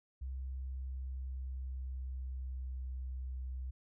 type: tone with pitch glide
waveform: sine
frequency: 65.41 to 64.14 Hz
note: C2 to C2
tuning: 0 to -34 cents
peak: -38 dBFS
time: 0.21-3.71 s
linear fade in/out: 10 ms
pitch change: -34 cents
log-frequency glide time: 0.46-3.09 s
effects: none